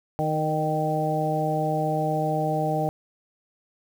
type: harmonic tone with a mistuned harmonic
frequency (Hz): 155.56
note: D#3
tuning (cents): 0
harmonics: 1 / 2 / 3 / 4 / 5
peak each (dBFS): -27 / -31 / -31 / -28 / -27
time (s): 0.19-2.89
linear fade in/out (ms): 0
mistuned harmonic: 4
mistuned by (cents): -22
effects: 8-bit